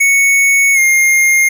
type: tone with pitch glide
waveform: square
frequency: 2217 to 2125 Hz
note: C#7 to C7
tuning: 0 to +26 cents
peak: -8 dBFS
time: 0-1.49 s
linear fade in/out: 10 ms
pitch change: -74 cents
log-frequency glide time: 0.74-0.79 s
effects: none

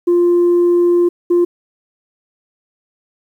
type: tone bursts at uneven times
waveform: sine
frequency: 349.2 Hz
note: F4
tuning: in tune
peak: -7 dBFS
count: 2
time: 0.07-1.09 / 1.3-1.45 s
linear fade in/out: 10 ms
effects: tanh soft clip ceiling -7 dBFS + 8-bit

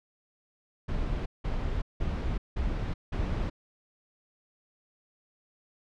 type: noise bursts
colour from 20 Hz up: brown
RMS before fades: -30 dBFS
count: 5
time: 0.88-3.5 s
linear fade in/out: 10 ms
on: 380 ms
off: 180 ms
effects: low-pass 4000 Hz 12 dB/octave

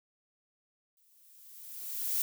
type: noise with exponential growth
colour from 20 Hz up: violet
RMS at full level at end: -29 dBFS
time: 0.97-2.22 s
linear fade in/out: 1 ms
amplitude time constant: 270 ms
effects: none

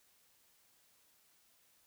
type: silence
effects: white hiss -70 dBFS RMS until 1.86 s

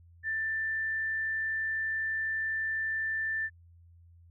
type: tone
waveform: sine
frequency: 1774 Hz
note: A6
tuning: 14 cents sharp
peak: -29 dBFS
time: 0.23-3.5 s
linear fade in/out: 50 ms
effects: added 85 Hz sine -54 dBFS peak until 4.3 s

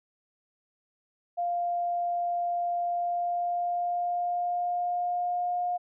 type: tone with pitch glide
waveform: sine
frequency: 698.5 to 711.9 Hz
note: F5 to F5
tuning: 0 to +33 cents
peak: -26 dBFS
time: 1.37-5.78 s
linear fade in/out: 20 ms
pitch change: +33 cents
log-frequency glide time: 2.85-5.6 s
effects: none

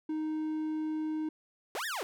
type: tone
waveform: triangle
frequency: 311.1 Hz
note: D#4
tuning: in tune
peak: -29 dBFS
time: 0.09-1.29 s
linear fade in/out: 5 ms
type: linear two-way sweep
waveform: sawtooth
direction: up then down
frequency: 311.1 to 1897 to 311.1 Hz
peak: -30 dBFS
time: 1.75-2.03 s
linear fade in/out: 0 ms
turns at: 1.86 s
effects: none

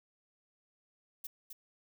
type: noise with echo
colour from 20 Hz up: violet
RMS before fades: -42 dBFS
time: 1.24-1.27 s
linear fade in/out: 5 ms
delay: 260 ms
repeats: 1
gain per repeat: -5 dB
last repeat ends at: 1.53 s
effects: none

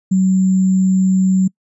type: tone with sample-and-hold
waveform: sine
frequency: 187.9 Hz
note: F#3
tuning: 27 cents sharp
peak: -10 dBFS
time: 0.11-1.48 s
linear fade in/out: 10 ms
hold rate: 7350 Hz
effects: noise-tail reverb RT60 0.1 s tail -26 dB re dry + resampled to 24000 Hz

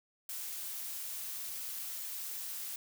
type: noise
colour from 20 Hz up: blue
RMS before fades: -41 dBFS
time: 0.29-2.76 s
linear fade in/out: 2 ms
effects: none

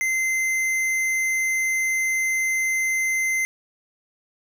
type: tone with tanh clipping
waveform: triangle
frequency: 2072 Hz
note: C7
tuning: 17 cents flat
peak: -22 dBFS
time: 0.01-3.45 s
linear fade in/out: 0 ms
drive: 18 dB
effects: none

